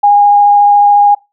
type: tone with vibrato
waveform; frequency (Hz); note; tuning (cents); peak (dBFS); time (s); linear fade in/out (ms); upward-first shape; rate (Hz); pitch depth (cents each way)
sine; 818; G#5; -26; -3; 0.03-1.15; 10; triangle; 14; 9
effects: noise-tail reverb RT60 0.2 s tail -20 dB re dry